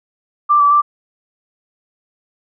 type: tone with pitch steps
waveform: sine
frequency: 1180 / 1155 / 1175 Hz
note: D6 / D6 / D6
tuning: +8 / -29 / +1 cents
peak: -8 dBFS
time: 0.49-0.82 s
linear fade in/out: 20 ms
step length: 110 ms
effects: none